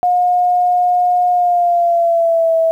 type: tone with pitch glide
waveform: sine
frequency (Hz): 717 to 653.7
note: F5 to E5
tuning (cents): +45 to -15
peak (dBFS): -10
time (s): 0.03-2.71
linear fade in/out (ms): 0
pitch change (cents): -160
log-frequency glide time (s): 1.31-2.56
effects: 8-bit